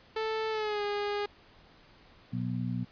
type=tone with pitch glide; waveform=sawtooth; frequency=440 to 410.5 Hz; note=A4 to G#4; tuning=0 to -20 cents; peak=-26 dBFS; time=0.16-1.26 s; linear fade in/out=5 ms; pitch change=-120 cents; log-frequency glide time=0.5-0.83 s
type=harmonic tone; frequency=61 Hz; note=B1; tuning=21 cents flat; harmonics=2 / 3 / 4; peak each=-33 / -35 / -36 dBFS; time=2.32-2.85 s; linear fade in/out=20 ms
effects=pink hiss -58 dBFS RMS until 2.91 s + resampled to 11025 Hz